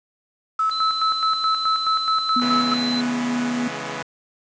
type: tone with tremolo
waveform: sine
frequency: 1300 Hz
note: E6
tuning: 24 cents flat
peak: -17 dBFS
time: 0.59-2.74 s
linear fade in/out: 5 ms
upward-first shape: square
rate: 4.7 Hz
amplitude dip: 60%
type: tone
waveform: sine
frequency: 4040 Hz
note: B7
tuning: 39 cents sharp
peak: -24 dBFS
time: 0.71-3.01 s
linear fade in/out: 5 ms
type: tone with pitch glide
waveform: sine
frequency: 245.4 to 243.8 Hz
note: B3 to B3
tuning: -11 to -22 cents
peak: -21 dBFS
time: 2.36-3.68 s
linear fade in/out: 5 ms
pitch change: -11 cents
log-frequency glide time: 2.68-3.3 s
type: chord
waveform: 5% pulse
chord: C# minor seventh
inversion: none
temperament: equal with one note detuned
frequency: 138.59 / 164.81 / 211.2 / 246.9 Hz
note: C#3 / E3 / G#3 / B3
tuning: 0 / 0 / +29 / 0 cents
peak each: -22 dBFS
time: 2.41-4.03 s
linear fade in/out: 10 ms
effects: resampled to 16000 Hz + 7-bit